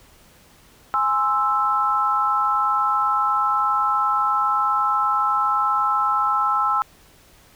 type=chord; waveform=sine; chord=Ab augmented; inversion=none; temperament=equal; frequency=830.6 / 1046.5 / 1318.5 Hz; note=Ab5 / C6 / E6; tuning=0 / 0 / 0 cents; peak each=-24 / -24 / -19 dBFS; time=0.94-6.82 s; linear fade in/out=0 ms; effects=pink hiss -52 dBFS RMS until 7.55 s